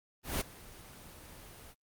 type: noise with ADSR envelope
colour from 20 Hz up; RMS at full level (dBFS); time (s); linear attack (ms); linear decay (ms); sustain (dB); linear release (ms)
pink; -31; 0.23-1.75; 180; 7; -20; 53
effects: Opus 24 kbps